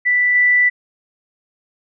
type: tone with level steps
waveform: sine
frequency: 1975.5 Hz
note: B6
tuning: in tune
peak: -12 / -10 dBFS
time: 0.05-0.7 s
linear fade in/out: 20 ms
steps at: 0.35 s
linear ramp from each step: 2 ms
effects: none